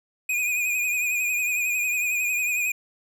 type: tone with vibrato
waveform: square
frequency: 2468 Hz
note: D#7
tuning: 15 cents flat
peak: -23 dBFS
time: 0.29-2.72 s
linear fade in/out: 5 ms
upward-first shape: triangle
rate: 11 Hz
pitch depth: 58 cents each way
effects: none